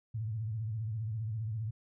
sine tone with vibrato, 110.1 Hz, A2, 2 cents sharp, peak -33 dBFS, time 0.14-1.71 s, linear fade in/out 10 ms, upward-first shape sine, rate 15 Hz, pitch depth 110 cents each way, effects none

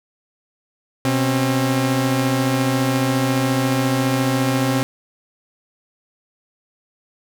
sawtooth tone pair together, 127 / 268.4 Hz, B2 / C4, +49 / +44 cents, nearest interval octave + minor second, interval 1295 cents, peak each -16 / -15 dBFS, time 1.05-4.83 s, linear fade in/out 0 ms, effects none

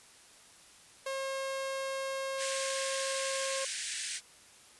sawtooth tone, 538 Hz, C5, 48 cents sharp, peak -30 dBFS, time 1.06-3.65 s, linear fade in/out 5 ms
white band-pass noise, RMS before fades -38 dBFS, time 2.37-4.21 s, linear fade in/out 50 ms, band 1500 to 9700 Hz, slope 96 dB/octave
effects white hiss -57 dBFS RMS until 4.79 s + resampled to 24000 Hz

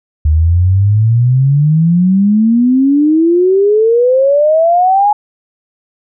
sine exponential sweep, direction up, 74.6 to 845 Hz, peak -6 dBFS, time 0.25-5.13 s, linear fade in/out 5 ms, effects none

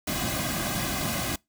pink noise with comb filter, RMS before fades -29 dBFS, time 0.07-1.36 s, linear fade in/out 5 ms, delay 2.2 ms, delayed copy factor -0.8, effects noise-tail reverb RT60 0.2 s tail -25 dB re dry

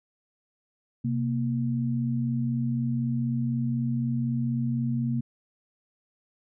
sine tone pair together, 129.6 / 233.6 Hz, C3 / A#3, -16 / +4 cents, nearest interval minor seventh, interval 1020 cents, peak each -27 dBFS, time 1.04-5.21 s, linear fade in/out 10 ms, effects none

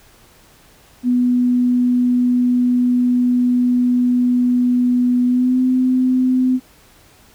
sine tone with pitch glide, 246.9 to 255.5 Hz, B3 to C4, 0 to -41 cents, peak -12 dBFS, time 1.03-6.6 s, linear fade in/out 50 ms, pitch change +59 cents, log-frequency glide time 5.26-5.6 s, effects pink hiss -49 dBFS RMS until 7.34 s

